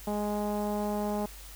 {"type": "tone with low-pass filter", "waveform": "sawtooth", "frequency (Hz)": 207.7, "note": "G#3", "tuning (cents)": 0, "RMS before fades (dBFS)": -31, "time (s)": [0.07, 1.26], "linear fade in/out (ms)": 5, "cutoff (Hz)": 800, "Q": 2.6, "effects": ["added 50 Hz sine -46 dBFS peak until 1.55 s", "white hiss -49 dBFS RMS until 1.55 s"]}